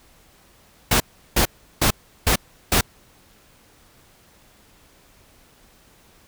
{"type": "noise bursts", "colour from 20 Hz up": "pink", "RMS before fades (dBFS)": -17, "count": 5, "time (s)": [0.91, 2.81], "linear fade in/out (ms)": 5, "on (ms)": 92, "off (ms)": 360, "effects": ["pink hiss -54 dBFS RMS until 6.27 s"]}